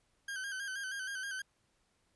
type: tone with vibrato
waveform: 40% pulse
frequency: 1568 Hz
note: G6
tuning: in tune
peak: -37 dBFS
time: 0.28-1.42 s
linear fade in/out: 5 ms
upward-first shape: square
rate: 6.3 Hz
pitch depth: 50 cents each way
effects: pink hiss -75 dBFS RMS until 2.15 s + resampled to 24000 Hz